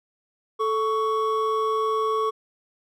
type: tone pair together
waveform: triangle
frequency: 438.4 / 1115.6 Hz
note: A4 / C#6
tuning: -6 / +11 cents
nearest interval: octave + major third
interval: 1617 cents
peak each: -22 dBFS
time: 0.59-2.31 s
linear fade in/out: 20 ms
effects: none